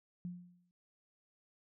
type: tone with exponential decay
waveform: sine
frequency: 177.2 Hz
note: F3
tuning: 25 cents sharp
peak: -37 dBFS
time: 0.25-0.71 s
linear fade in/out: 0 ms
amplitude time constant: 100 ms
effects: none